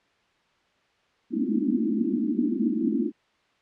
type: band-pass noise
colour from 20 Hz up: pink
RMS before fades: -25 dBFS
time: 1.3-3.12 s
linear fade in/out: 50 ms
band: 210 to 340 Hz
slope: 96 dB/octave
effects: white hiss -65 dBFS RMS until 3.61 s + low-pass 3000 Hz 12 dB/octave